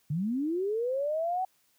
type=linear sweep; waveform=sine; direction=up; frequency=138.59 to 763 Hz; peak=-27 dBFS; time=0.1-1.45 s; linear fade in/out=5 ms; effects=white hiss -69 dBFS RMS until 1.78 s + high-pass 60 Hz 12 dB/octave